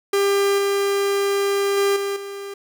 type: tone with level steps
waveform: 45% pulse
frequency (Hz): 398.7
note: G4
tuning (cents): +29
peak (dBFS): -16 / -18 / -16 / -22 / -30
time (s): 0.13-2.54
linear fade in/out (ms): 5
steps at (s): 0.58 / 1.77 / 1.96 / 2.16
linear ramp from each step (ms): 5
effects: none